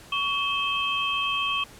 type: tone cluster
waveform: sine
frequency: 1127 / 2598 / 3156 Hz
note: C#6 / E7 / G7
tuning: +28 / -26 / +11 cents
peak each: -28 dBFS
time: 0.12-1.64 s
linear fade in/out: 5 ms
effects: pink hiss -48 dBFS RMS until 1.79 s + low-pass 12000 Hz 12 dB/octave